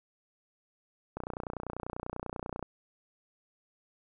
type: click train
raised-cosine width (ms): 1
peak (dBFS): -22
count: 45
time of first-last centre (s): 1.17-2.627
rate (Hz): 30.2
effects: none

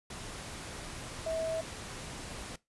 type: tone in noise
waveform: sine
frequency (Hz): 647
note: E5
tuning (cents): -32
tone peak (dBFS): -31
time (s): 1.26-1.61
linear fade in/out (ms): 5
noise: pink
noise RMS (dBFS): -43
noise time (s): 0.1-2.56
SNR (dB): +9
effects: noise-tail reverb RT60 0.2 s tail -20 dB re dry + resampled to 24000 Hz

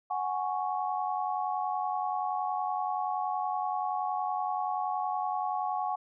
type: chord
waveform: sine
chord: F# suspended second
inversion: none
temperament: equal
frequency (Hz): 740 / 830.6 / 1108.7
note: F#5 / G#5 / C#6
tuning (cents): 0 / 0 / 0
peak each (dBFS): -32 / -33 / -35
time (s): 0.1-5.96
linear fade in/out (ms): 10
effects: none

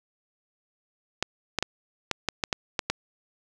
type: clicks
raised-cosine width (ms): 0.2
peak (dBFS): -7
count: 9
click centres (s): 1.226 / 1.587 / 1.626 / 2.113 / 2.287 / 2.438 / 2.528 / 2.792 / 2.9
effects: none

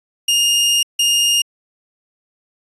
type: tone bursts at uneven times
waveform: sawtooth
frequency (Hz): 2833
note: F7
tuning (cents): +24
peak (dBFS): -9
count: 2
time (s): 0.28-0.83 / 0.99-1.42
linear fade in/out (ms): 5
effects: resampled to 24000 Hz

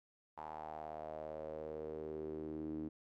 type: tone with band-pass filter sweep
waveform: sawtooth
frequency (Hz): 77.7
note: D#2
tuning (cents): -2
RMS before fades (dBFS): -45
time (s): 0.37-2.89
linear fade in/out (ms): 10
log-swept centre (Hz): 890 to 290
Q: 5.5
effects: none

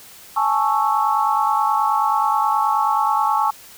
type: chord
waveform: sine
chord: A major seventh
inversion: third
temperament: equal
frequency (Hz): 830.6 / 880 / 1108.7 / 1318.5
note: G#5 / A5 / C#6 / E6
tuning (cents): 0 / 0 / 0 / 0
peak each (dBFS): -21 / -20 / -20 / -25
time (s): 0.36-3.51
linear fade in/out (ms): 10
effects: white hiss -43 dBFS RMS until 3.77 s

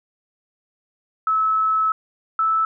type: tone pair in turn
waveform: sine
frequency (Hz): 1299 / 1312.6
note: E6 / E6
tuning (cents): -26 / -8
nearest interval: unison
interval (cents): 18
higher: second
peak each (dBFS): -16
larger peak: neither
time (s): 1.27-1.92 / 2.39-2.65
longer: first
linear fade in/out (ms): 2
effects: none

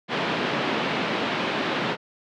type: band-pass noise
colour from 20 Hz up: pink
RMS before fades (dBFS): -26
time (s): 0.08-1.97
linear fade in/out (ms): 50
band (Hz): 170 to 3600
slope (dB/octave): 24
effects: none

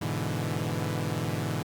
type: chord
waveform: sawtooth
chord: E dominant seventh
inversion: first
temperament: equal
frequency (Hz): 103.83 / 123.47 / 146.83 / 164.81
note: G#2 / B2 / D3 / E3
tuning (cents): 0 / 0 / 0 / 0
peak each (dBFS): -30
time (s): 0.01-1.63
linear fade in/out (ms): 10
effects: Opus 48 kbps

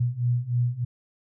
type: beating tone pair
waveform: sine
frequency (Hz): 119.9 / 123.2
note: A#2 / B2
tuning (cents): +49 / -4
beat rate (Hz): 3.3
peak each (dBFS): -26 / -24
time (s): 0-0.85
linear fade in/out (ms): 10
effects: none

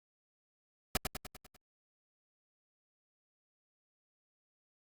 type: noise with echo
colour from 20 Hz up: pink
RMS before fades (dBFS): -29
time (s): 0.95-0.97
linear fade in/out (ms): 2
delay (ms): 99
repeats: 6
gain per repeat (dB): -5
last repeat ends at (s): 1.564
effects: Opus 48 kbps

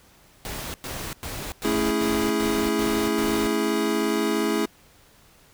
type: noise bursts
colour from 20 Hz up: pink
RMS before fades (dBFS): -33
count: 8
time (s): 0.45-3.47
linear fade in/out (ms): 0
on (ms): 290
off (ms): 100
type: chord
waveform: square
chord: A major seventh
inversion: none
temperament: equal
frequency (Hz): 220 / 277.2 / 329.6 / 415.3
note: A3 / C#4 / E4 / G#4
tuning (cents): 0 / 0 / 0 / 0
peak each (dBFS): -28 / -30 / -27 / -27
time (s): 1.64-4.66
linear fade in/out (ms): 10
effects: pink hiss -55 dBFS RMS until 5.53 s

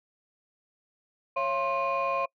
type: tone cluster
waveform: sine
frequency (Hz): 548 / 682 / 1058 / 2452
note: C#5 / F5 / C6 / D#7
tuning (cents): -20 / -41 / +19 / -26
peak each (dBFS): -29 / -32 / -27 / -34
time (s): 1.36-2.26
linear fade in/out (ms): 10
effects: noise-tail reverb RT60 0.1 s tail -25 dB re dry + tanh soft clip ceiling -20 dBFS

